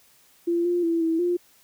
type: tone with pitch steps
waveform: sine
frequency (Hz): 342 / 350.5 / 333.5 / 326.4 / 351.7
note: F4 / F4 / E4 / E4 / F4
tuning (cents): -36 / +6 / +20 / -17 / +12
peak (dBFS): -20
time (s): 0.47-1.37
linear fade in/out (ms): 10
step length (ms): 180
effects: white hiss -58 dBFS RMS until 1.63 s